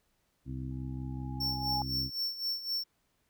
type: harmonic tone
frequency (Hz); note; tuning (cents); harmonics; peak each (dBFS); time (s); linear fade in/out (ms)
65.1; C2; -8; 1 / 2 / 3 / 4 / 5; -41 / -38 / -49 / -42 / -48; 0.45-2.11; 50
type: tone with exponential growth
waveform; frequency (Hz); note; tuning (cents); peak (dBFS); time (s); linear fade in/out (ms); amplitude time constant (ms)
sine; 830.6; G#5; 0; -30; 0.71-1.82; 1; 240
type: tone with tremolo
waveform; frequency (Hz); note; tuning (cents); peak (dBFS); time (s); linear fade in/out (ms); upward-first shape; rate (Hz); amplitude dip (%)
square; 5430; F8; -50; -30; 1.4-2.84; 10; sine; 3.9; 75
effects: pink hiss -75 dBFS RMS until 3.29 s